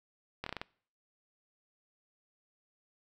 slowing click train, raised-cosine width 0.3 ms, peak -21 dBFS, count 6, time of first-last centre 0.44-0.615 s, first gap 24 ms, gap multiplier 1.19, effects noise-tail reverb RT60 0.5 s tail -23 dB re dry

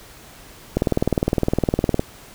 click train, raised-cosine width 2 ms, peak -4 dBFS, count 25, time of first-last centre 0.77-1.994 s, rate 19.6 Hz, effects pink hiss -44 dBFS RMS until 2.34 s

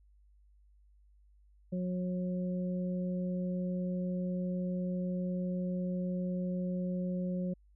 harmonic tone, 181.2 Hz, F#3, 36 cents flat, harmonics 1 / 2 / 3, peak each -32 / -45 / -41 dBFS, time 1.72-7.54 s, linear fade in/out 10 ms, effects added 50 Hz sine -60 dBFS peak until 7.75 s

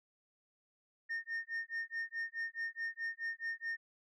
sine tone with tremolo, 1829 Hz, A#6, 33 cents flat, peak -32 dBFS, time 1.09-3.77 s, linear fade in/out 20 ms, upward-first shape sine, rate 4.7 Hz, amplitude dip 100%, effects tanh soft clip ceiling -34 dBFS

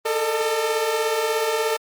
sawtooth tone cluster, 431.5 / 448.2 / 608 Hz, A4 / A4 / D#5, -34 / +32 / -40 cents, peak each -25 / -18 / -24 dBFS, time 0.05-1.77 s, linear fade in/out 10 ms, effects Opus 32 kbps

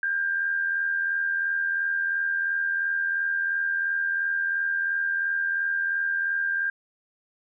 sine tone with amplitude modulation, 1595 Hz, G6, 30 cents sharp, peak -21 dBFS, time 0.03-6.7 s, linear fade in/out 2 ms, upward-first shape sine, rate 82.9 Hz, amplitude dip 45%, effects none

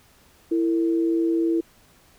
sine tone pair together, 332.3 / 455.2 Hz, E4 / A#4, +14 / -41 cents, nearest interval perfect fourth, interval 545 cents, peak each -19 / -29 dBFS, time 0.51-1.61 s, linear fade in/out 10 ms, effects pink hiss -56 dBFS RMS until 2.18 s

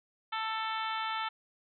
harmonic tone, 442.4 Hz, A4, 9 cents sharp, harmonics 2 / 3 / 4 / 5 / 6 / 7 / 8 / 9, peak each -36 / -36 / -42 / -43 / -46 / -44 / -44 / -50 dBFS, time 0.32-1.29 s, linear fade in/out 10 ms, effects none

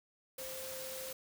sine tone in noise, 523.3 Hz, C5, in tune, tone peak -45 dBFS, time 0.38-1.13 s, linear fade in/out 5 ms, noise white, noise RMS -45 dBFS, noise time 0.38-1.13 s, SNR -3 dB, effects none

